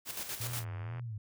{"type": "noise with tremolo", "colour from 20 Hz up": "white", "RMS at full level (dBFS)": -38, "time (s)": [0.05, 0.65], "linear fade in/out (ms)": 50, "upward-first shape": "square", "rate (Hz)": 8.3, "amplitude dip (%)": 55}
{"type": "tone with vibrato", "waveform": "sine", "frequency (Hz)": 110, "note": "A2", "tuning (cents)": 0, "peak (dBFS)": -37, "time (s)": [0.4, 1.18], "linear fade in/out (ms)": 5, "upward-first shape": "sine", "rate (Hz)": 2.1, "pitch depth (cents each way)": 170}
{"type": "click train", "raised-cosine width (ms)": 0.5, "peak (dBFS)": -33, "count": 48, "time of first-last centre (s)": [0.44, 0.996], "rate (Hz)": 84.6}
{"effects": []}